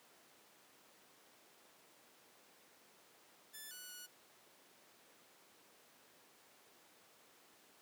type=tone with pitch steps; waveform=5% pulse; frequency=1749 / 1478 / 1464 Hz; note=A6 / F#6 / F#6; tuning=-11 / -2 / -19 cents; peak=-39 dBFS; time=3.53-4.07 s; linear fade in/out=20 ms; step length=180 ms; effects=pink hiss -65 dBFS RMS until 7.81 s + high-pass 300 Hz 12 dB/octave